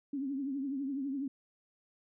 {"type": "tone with vibrato", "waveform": "sine", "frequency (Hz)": 274.1, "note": "C#4", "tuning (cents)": -19, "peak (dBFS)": -33, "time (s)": [0.13, 1.28], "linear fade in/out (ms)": 5, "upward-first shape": "triangle", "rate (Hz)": 12, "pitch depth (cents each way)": 110, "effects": []}